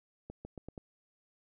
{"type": "accelerating click train", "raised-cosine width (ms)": 2, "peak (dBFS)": -30, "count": 5, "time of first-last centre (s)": [0.3, 0.778], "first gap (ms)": 150, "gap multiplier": 0.85, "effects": []}